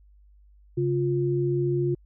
sine tone pair together, 137.49 / 351.9 Hz, C#3 / F4, -14 / +13 cents, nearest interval octave + major third, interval 1627 cents, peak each -25 / -24 dBFS, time 0.77-1.95 s, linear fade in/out 10 ms, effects added 50 Hz sine -52 dBFS peak until 2.05 s

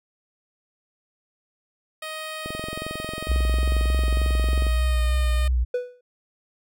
10% pulse tone with pitch glide, 626 to 611 Hz, D#5 to D#5, +10 to -32 cents, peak -23 dBFS, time 2.02-5.48 s, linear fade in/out 5 ms, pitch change -42 cents, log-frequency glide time 4.74-5.14 s
click train, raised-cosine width 2 ms, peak -19 dBFS, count 50, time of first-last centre 2.46-4.667 s, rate 22.2 Hz
sine tone with vibrato, 61.74 Hz, B1, in tune, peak -18 dBFS, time 3.28-5.65 s, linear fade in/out 20 ms, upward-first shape sine, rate 3.3 Hz, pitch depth 59 cents each way
triangle tone with exponential decay, 493.9 Hz, B4, in tune, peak -17 dBFS, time 5.74-6.01 s, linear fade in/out 5 ms, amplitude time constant 58 ms
effects none

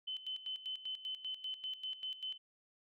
sine tone with tremolo, 3046 Hz, F#7, 50 cents sharp, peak -38 dBFS, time 0.07-2.38 s, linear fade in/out 10 ms, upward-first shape square, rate 5.1 Hz, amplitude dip 75%, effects none

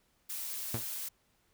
blue noise, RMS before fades -39 dBFS, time 0.29-1.09 s, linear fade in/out 10 ms
sawtooth tone with exponential decay, 115.2 Hz, A#2, 20 cents flat, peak -27 dBFS, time 0.74-0.86 s, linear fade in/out 5 ms, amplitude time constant 24 ms
effects pink hiss -72 dBFS RMS until 1.53 s

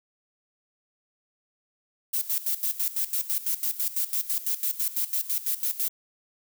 violet noise with tremolo, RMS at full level -26 dBFS, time 2.13-5.89 s, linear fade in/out 10 ms, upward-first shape square, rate 6 Hz, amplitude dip 80%, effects none

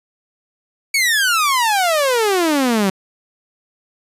sawtooth exponential sweep, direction down, 2275 to 186.2 Hz, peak -10 dBFS, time 0.94-2.9 s, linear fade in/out 5 ms, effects resampled to 32000 Hz

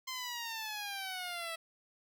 10% pulse exponential sweep, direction down, 1046.5 to 652 Hz, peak -30 dBFS, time 0.07-1.56 s, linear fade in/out 10 ms, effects none

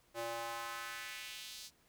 square tone with high-pass filter sweep, 116.3 Hz, A#2, 4 cents flat, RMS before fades -44 dBFS, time 0.14-1.71 s, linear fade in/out 50 ms, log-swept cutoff 490 to 4900 Hz, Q 1.7, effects pink hiss -70 dBFS RMS until 1.88 s

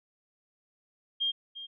sine tone with echo, 3212 Hz, G7, 41 cents sharp, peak -26 dBFS, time 1.2-1.32 s, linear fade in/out 20 ms, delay 350 ms, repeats 1, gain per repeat -13 dB, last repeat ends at 1.67 s, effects none

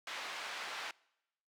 pink band-pass noise, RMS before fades -43 dBFS, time 0.07-0.91 s, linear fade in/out 2 ms, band 970 to 3900 Hz, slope 12 dB/octave, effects noise-tail reverb RT60 0.9 s tail -25 dB re dry

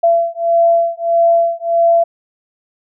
sine beating tone pair, 675 / 676.6 Hz, E5 / E5, +41 / +45 cents, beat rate 1.6 Hz, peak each -13 / -13 dBFS, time 0.03-2.04 s, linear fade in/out 10 ms, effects none

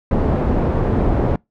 pink low-pass noise, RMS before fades -17 dBFS, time 0.11-1.36 s, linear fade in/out 2 ms, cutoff 660 Hz, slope 12 dB/octave, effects noise-tail reverb RT60 0.2 s tail -26 dB re dry

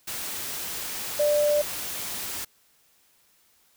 sine tone in noise, 591 Hz, D5, 11 cents sharp, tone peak -19 dBFS, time 1.19-1.62 s, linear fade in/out 10 ms, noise white, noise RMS -33 dBFS, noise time 0.07-2.45 s, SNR +11 dB, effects white hiss -63 dBFS RMS until 3.76 s

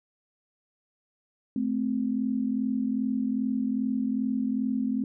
sine tone pair together, 217.1 / 259.6 Hz, A3 / C4, -23 / -13 cents, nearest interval minor third, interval 310 cents, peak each -28 / -27 dBFS, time 1.56-5.04 s, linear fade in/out 2 ms, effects none

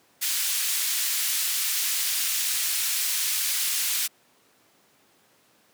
white band-pass noise, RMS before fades -26 dBFS, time 0.21-4.08 s, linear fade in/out 20 ms, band 2100 to 16000 Hz, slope 12 dB/octave, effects pink hiss -61 dBFS RMS until 5.73 s + high-pass 200 Hz 12 dB/octave

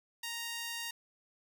sawtooth tone with high-pass filter, 932.3 Hz, A#5, in tune, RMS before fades -40 dBFS, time 0.23-0.91 s, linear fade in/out 5 ms, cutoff 2200 Hz, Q 0.79, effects none

